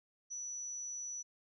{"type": "tone", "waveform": "sine", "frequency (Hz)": 5920, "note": "F#8", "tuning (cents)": 0, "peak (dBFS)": -40, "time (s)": [0.3, 1.23], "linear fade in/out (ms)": 20, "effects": []}